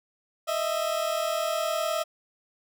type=tone pair together; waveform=30% pulse; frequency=623.5 / 663 Hz; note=D#5 / E5; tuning=+3 / +10 cents; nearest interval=minor second; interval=107 cents; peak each=-26 dBFS; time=0.47-2.04 s; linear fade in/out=20 ms; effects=none